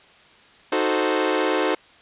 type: chord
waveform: sawtooth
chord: D# diminished seventh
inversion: none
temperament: equal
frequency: 311.1 / 370 / 440 / 523.3 Hz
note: D#4 / F#4 / A4 / C5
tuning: 0 / 0 / 0 / 0 cents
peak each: -21 dBFS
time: 0.72-1.75 s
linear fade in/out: 5 ms
effects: white hiss -51 dBFS RMS until 2.01 s + resampled to 8000 Hz